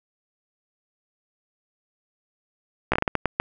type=slowing click train; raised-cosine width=0.5 ms; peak=-5 dBFS; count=9; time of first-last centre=2.92-3.4 s; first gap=15 ms; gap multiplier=1.38; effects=none